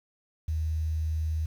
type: tone with quantisation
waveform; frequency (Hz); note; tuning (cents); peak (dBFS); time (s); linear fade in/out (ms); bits
sine; 78.9; D#2; +25; -26; 0.48-1.46; 5; 9
effects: none